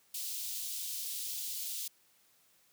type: high-pass noise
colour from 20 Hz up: white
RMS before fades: -39 dBFS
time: 0.14-1.88 s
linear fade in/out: 5 ms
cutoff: 3200 Hz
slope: 24 dB/octave
effects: white hiss -68 dBFS RMS until 2.72 s + high-pass 80 Hz 12 dB/octave